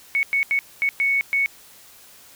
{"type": "tone bursts at uneven times", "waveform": "sine", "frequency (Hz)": 2217, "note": "C#7", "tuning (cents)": 0, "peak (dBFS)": -17, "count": 6, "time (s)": [[0.15, 0.23], [0.33, 0.43], [0.51, 0.59], [0.82, 0.89], [1, 1.21], [1.33, 1.46]], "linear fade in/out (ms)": 0, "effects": ["white hiss -48 dBFS RMS until 2.35 s"]}